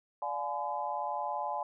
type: chord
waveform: sine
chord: D diminished seventh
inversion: none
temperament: just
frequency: 587.3 / 704.8 / 845.8 / 1014.9 Hz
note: D5 / F5 / Ab5 / Cb6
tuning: 0 / +16 / +31 / +47 cents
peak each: -40 / -39 / -35 / -38 dBFS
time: 0.22-1.63 s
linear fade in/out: 2 ms
effects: none